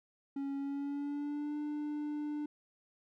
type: tone with pitch glide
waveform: triangle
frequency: 277.2 to 297.1 Hz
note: C#4 to D4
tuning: 0 to +20 cents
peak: -33 dBFS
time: 0.36-2.46 s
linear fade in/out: 5 ms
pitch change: +120 cents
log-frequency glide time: 0.57-1.57 s
effects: none